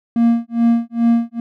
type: tone with tremolo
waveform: triangle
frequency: 233.1 Hz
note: A#3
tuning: in tune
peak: -7 dBFS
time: 0.16-1.4 s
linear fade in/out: 2 ms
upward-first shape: sine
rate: 2.4 Hz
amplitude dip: 100%
effects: none